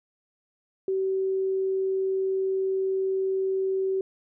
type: tone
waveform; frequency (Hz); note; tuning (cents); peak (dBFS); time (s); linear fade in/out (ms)
sine; 382.4; G4; -43; -23; 0.88-4.01; 2
effects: none